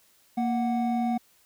triangle tone pair together, 233.1 / 740 Hz, A#3 / F#5, 0 / 0 cents, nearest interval octave + minor sixth, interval 2000 cents, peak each -23 / -27 dBFS, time 0.37-1.18 s, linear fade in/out 10 ms, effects white hiss -62 dBFS RMS until 1.45 s

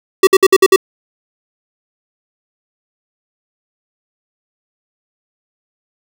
square tone bursts, 382.3 Hz, G4, 43 cents flat, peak -4 dBFS, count 6, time 0.23-0.761 s, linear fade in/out 5 ms, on 41 ms, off 57 ms, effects none

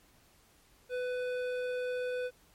sine tone with hard clipping, 498.9 Hz, B4, 17 cents sharp, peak -34 dBFS, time 0.89-2.31 s, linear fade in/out 50 ms, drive 12 dB, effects pink hiss -64 dBFS RMS until 2.54 s + MP3 64 kbps

